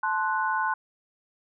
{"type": "chord", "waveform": "sine", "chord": "F# diminished", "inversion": "first", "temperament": "equal with one note detuned", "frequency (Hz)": [874.9, 1046.5, 1480], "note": ["A5", "C6", "F#6"], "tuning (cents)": [-10, 0, 0], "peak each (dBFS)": -28, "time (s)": [0.03, 0.74], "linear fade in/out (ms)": 5, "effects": []}